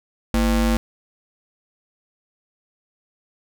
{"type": "ring-modulated tone", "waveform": "square", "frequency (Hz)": 140.8, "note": "C#3", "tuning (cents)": 27, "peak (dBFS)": -14, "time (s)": [0.34, 0.77], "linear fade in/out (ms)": 0, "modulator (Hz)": 88.5, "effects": []}